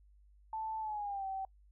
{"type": "tone with pitch glide", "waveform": "sine", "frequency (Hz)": [880, 770.5], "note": ["A5", "G5"], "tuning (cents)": [0, -30], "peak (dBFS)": -36, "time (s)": [0.53, 1.45], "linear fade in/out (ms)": 2, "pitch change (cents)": -230, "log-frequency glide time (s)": [0.8, 1.26], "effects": ["noise-tail reverb RT60 0.1 s tail -26 dB re dry", "added 50 Hz sine -60 dBFS peak until 1.71 s"]}